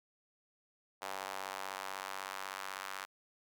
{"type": "tone with high-pass filter sweep", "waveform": "square", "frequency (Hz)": 48.05, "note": "G1", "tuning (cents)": -34, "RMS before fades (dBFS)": -43, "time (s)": [1.01, 3.06], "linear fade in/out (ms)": 20, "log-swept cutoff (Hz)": [790, 1200], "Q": 1.6, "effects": []}